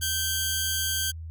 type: tone pair together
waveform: 10% pulse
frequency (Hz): 1549 / 3282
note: G6 / G#7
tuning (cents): -21 / -21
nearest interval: octave + minor second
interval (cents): 1300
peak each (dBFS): -20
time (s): 0.01-1.12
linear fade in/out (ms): 20
effects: added 81 Hz sine -35 dBFS peak until 1.3 s